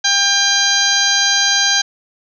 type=harmonic tone with a mistuned harmonic; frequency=797 Hz; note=G5; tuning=28 cents sharp; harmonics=1 / 2 / 3 / 4 / 5 / 6 / 7 / 8; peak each=-24 / -18 / -27 / -20 / -18 / -19 / -23 / -19 dBFS; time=0.04-1.82 s; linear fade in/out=10 ms; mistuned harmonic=7; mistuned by=+51 cents; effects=none